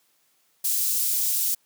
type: high-pass noise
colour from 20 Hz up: white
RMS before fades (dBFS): -24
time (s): 0.64-1.55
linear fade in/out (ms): 10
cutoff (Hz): 6500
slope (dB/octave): 12
effects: white hiss -66 dBFS RMS until 1.65 s + high-pass 150 Hz 12 dB/octave